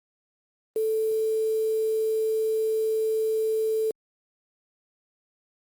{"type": "tone with quantisation", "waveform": "sine", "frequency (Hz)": 439.4, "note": "A4", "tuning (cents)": -2, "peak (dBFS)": -22, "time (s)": [0.76, 3.91], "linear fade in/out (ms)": 2, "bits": 7, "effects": ["Opus 32 kbps"]}